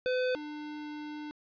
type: tone pair in turn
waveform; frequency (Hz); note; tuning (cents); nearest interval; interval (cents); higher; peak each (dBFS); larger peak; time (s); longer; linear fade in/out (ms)
square; 506 / 299.6; B4 / D4; +42 / +35; major sixth; 907; first; -28 / -39; first; 0.06-0.35 / 0.35-1.31; second; 0
effects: resampled to 11025 Hz + 11-bit